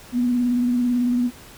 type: tone with vibrato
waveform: sine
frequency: 244.6 Hz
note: B3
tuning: 16 cents flat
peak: -17 dBFS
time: 0.12-1.31 s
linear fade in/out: 50 ms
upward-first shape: sine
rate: 18 Hz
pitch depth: 31 cents each way
effects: pink hiss -44 dBFS RMS until 1.57 s